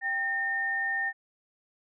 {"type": "tone pair together", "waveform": "sine", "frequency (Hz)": [784, 1823.1], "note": ["G5", "A#6"], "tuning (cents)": [0, -39], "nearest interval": "octave + minor third", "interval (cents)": 1461, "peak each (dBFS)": [-36, -27], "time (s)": [0.01, 1.13], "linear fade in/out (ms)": 50, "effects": []}